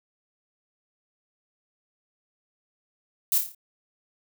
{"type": "noise with echo", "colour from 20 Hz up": "violet", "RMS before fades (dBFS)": -22, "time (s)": [3.32, 3.38], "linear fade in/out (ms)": 2, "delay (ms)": 28, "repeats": 6, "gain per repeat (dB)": -5, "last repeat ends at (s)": 3.548, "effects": []}